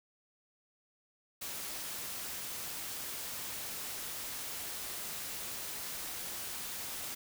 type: noise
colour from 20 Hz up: white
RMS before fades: -41 dBFS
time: 1.41-7.15 s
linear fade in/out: 10 ms
effects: none